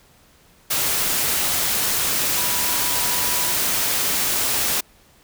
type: tone in noise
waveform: sine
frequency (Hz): 979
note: B5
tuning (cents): -15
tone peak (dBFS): -32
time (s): 2.37-3.53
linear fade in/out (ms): 10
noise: white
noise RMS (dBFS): -21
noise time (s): 0.7-4.81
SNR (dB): -14
effects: pink hiss -54 dBFS RMS until 5.23 s